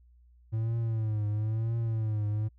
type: tone with vibrato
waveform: triangle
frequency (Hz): 110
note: A2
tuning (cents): 0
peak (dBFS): -25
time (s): 0.52-2.49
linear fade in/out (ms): 20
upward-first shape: triangle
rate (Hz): 1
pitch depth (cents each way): 98
effects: added 60 Hz sine -56 dBFS peak until 2.58 s